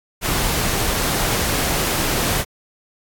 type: noise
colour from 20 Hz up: pink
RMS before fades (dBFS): -20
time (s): 0.21-2.45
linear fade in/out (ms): 50
effects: AAC 64 kbps